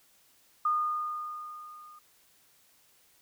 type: tone with level ramp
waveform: sine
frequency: 1223 Hz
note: D#6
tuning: 30 cents flat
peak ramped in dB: -23 to -49 dBFS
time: 0.65-1.99 s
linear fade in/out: 5 ms
effects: white hiss -64 dBFS RMS until 3.21 s